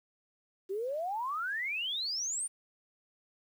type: exponential sweep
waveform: sine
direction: up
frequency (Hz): 370 to 9310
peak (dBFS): -32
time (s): 0.69-2.48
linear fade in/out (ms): 20
effects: 10-bit

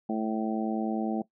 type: harmonic tone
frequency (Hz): 110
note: A2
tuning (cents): 0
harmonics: 2 / 3 / 4 / 5 / 6 / 7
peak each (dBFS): -29 / -33 / -39 / -40 / -38 / -36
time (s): 0.09-1.22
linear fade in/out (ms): 5
effects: noise-tail reverb RT60 0.1 s tail -18 dB re dry

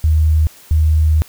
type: tone pair in turn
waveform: sine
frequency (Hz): 78 / 78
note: D#2 / D#2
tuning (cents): +5 / +5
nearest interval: unison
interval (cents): 0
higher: neither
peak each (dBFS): -9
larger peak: neither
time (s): 0.04-0.47 / 0.71-1.22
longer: second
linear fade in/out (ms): 0
effects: white hiss -43 dBFS RMS until 1.28 s

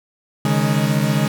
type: chord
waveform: 40% pulse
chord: C# suspended second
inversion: none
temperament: equal with one note detuned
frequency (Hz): 138.59 / 153.87 / 207.7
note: C#3 / D#3 / G#3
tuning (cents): 0 / -19 / 0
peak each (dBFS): -19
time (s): 0.45-1.28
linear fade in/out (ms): 2
effects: none

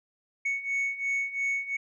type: beating tone pair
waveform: sine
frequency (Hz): 2217 / 2219.9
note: C#7 / C#7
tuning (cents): 0 / +2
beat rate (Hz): 2.9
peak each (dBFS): -30 / -27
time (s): 0.45-1.77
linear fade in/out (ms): 10
effects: tanh soft clip ceiling -24 dBFS

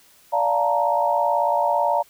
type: chord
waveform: sine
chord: Bb major seventh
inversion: first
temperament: just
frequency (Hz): 582.7 / 699.2 / 874.1 / 932.3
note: D5 / F5 / A5 / Bb5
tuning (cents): -14 / +2 / -12 / 0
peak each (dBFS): -23 / -23 / -26 / -21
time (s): 0.32-2.03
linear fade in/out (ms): 20
effects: white hiss -54 dBFS RMS until 2.09 s

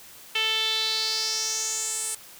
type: tone with band-pass filter sweep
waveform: sawtooth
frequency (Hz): 440.4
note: A4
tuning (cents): +2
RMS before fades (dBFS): -27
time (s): 0.35-2.15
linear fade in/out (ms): 5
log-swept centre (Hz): 2900 to 8900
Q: 4.7
effects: white hiss -47 dBFS RMS until 2.39 s

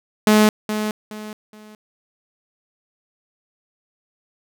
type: tone with echo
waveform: sawtooth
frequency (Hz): 213.3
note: G#3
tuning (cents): +46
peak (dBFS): -7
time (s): 0.27-0.49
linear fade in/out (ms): 2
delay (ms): 420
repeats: 3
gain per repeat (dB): -10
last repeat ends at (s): 1.75
effects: none

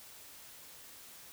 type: silence
effects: white hiss -53 dBFS RMS until 1.32 s

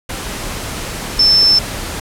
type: tone in noise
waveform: sine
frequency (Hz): 5300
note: E8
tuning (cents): +9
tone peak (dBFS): -7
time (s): 1.19-1.59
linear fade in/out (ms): 5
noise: pink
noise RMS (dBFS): -24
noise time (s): 0.09-2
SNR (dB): +14
effects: low-pass 12000 Hz 12 dB/octave

